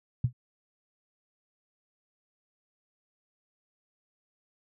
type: tone with exponential decay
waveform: sine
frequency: 123.1 Hz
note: B2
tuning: 5 cents flat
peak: -18 dBFS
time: 0.24-0.33 s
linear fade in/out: 5 ms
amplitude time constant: 18 ms
effects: none